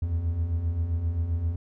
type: beating tone pair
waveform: triangle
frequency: 77.78 / 85.38 Hz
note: D#2 / F2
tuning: 0 / -39 cents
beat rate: 7.6 Hz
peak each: -31 / -23 dBFS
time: 0.02-1.56 s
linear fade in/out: 5 ms
effects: none